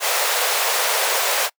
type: high-pass noise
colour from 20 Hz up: pink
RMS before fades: -20 dBFS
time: 0-1.5 s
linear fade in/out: 50 ms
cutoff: 460 Hz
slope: 48 dB/octave
effects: noise-tail reverb RT60 0.1 s tail -25 dB re dry

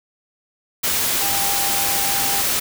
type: tone in noise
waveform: sine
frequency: 795 Hz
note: G5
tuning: 24 cents sharp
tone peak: -27 dBFS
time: 1.21-2.42 s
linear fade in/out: 10 ms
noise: white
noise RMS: -20 dBFS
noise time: 0.83-2.6 s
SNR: -10 dB
effects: none

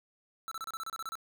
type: tone bursts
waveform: square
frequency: 1323 Hz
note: E6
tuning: 6 cents sharp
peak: -37 dBFS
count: 11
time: 0.48-1.154 s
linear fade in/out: 0 ms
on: 34 ms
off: 30 ms
effects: none

